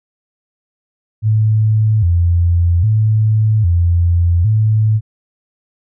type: tone with vibrato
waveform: sine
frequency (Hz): 96.8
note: G2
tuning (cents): -21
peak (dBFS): -9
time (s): 1.22-5.01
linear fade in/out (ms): 50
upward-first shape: square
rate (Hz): 0.62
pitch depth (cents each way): 200
effects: none